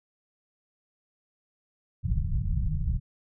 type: low-pass noise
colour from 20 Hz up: pink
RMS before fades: -27 dBFS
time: 2.03-3 s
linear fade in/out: 20 ms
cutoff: 160 Hz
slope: 48 dB/octave
effects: none